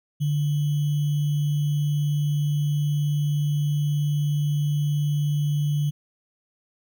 sine tone with sample-and-hold, 146.83 Hz, D3, in tune, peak -20 dBFS, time 0.2-5.91 s, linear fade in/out 20 ms, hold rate 3150 Hz, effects none

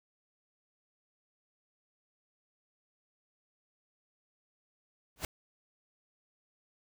pink noise with exponential growth, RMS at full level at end -31 dBFS, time 5.16-5.25 s, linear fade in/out 1 ms, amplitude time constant 18 ms, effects none

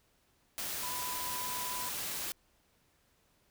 sine tone in noise, 994 Hz, B5, 11 cents sharp, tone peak -40 dBFS, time 0.83-1.89 s, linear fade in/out 0 ms, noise white, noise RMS -38 dBFS, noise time 0.58-2.32 s, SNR -5 dB, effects pink hiss -71 dBFS RMS until 3.5 s

